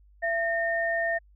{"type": "tone pair together", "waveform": "sine", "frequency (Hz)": [671.8, 1827], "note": ["E5", "A#6"], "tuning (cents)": [33, -35], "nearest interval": "octave + perfect fourth", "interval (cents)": 1732, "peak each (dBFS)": -27, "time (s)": [0.22, 1.19], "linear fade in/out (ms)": 20, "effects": ["added 50 Hz sine -54 dBFS peak until 1.35 s"]}